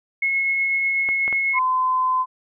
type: tone with tremolo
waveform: sine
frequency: 2176 Hz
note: C#7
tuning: 33 cents flat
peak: -17 dBFS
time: 0.22-1.59 s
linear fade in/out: 5 ms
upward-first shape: triangle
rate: 8.1 Hz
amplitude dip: 25%
type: clicks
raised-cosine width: 0.5 ms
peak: -16 dBFS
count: 3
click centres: 1.089 / 1.279 / 1.327 s
type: tone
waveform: sine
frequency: 1025 Hz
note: C6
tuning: 36 cents flat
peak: -17 dBFS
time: 1.53-2.26 s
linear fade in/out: 50 ms
effects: none